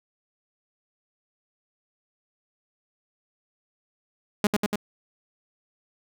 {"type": "tone with echo", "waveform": "sawtooth", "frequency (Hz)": 207.7, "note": "G#3", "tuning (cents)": 0, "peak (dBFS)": -14, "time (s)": [4.44, 4.47], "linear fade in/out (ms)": 2, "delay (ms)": 96, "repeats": 3, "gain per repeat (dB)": -2, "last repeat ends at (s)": 4.758, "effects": []}